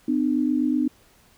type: tone pair together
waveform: sine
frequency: 253 / 301.1 Hz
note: B3 / D4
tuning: +42 / +43 cents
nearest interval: minor third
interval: 301 cents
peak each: -22 dBFS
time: 0.08-0.88 s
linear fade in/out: 5 ms
effects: pink hiss -57 dBFS RMS until 1.37 s